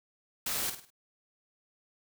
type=noise with echo; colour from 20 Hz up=white; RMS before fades=-33 dBFS; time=0.46-0.7 s; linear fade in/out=5 ms; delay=51 ms; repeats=4; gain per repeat=-8 dB; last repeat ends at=0.904 s; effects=none